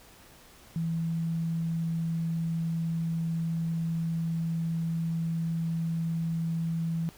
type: tone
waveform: sine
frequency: 164.81 Hz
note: E3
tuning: in tune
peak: -27 dBFS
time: 0.76-7.09 s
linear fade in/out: 0 ms
effects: pink hiss -54 dBFS RMS until 7.17 s